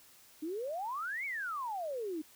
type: exponential two-way sweep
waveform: sine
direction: up then down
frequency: 295.7 to 2291 to 295.7 Hz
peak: -35 dBFS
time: 0.42-2.22 s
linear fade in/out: 10 ms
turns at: 1.25 s
effects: white hiss -60 dBFS RMS until 2.35 s